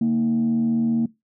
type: tone with frequency modulation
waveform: sine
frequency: 230 Hz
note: A#3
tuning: 23 cents flat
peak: -16 dBFS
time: 0.01-1.06 s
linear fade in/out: 5 ms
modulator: 84.7 Hz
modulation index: 0.37
effects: noise-tail reverb RT60 0.2 s tail -21 dB re dry + tanh soft clip ceiling -14 dBFS